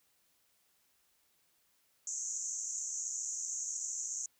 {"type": "band-pass noise", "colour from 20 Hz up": "pink", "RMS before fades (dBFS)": -39, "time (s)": [2.07, 4.26], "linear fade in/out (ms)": 2, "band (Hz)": [6200, 7300], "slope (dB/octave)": 96, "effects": ["white hiss -73 dBFS RMS until 4.39 s"]}